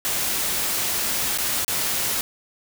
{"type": "noise with dropouts", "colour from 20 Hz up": "white", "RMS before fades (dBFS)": -24, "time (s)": [0.05, 2.21], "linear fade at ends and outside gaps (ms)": 0, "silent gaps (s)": [[1.376, 1.385], [1.647, 1.68]], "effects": []}